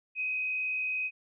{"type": "tone with frequency modulation", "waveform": "sine", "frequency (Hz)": 2520, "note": "D#7", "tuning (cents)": 21, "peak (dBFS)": -29, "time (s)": [0.15, 1.11], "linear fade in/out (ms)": 50, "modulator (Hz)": 62.2, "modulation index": 0.59, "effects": []}